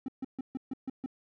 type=tone bursts; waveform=triangle; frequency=263 Hz; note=C4; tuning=9 cents sharp; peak=-30 dBFS; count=7; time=0.06-1.061 s; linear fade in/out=2 ms; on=23 ms; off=140 ms; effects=none